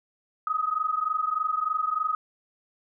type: tone pair together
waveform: sine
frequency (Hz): 1247 / 1270.3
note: D#6 / D#6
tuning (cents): +3 / +36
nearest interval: unison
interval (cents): 33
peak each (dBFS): -27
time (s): 0.47-2.15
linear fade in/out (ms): 2
effects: none